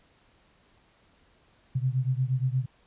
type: beating tone pair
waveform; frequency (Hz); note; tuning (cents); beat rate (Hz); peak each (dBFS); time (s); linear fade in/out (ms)
sine; 126.3 / 134.8; B2 / C#3; +39 / -48; 8.5; -26 / -28; 1.75-2.66; 10
effects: pink hiss -63 dBFS RMS until 2.86 s + resampled to 8000 Hz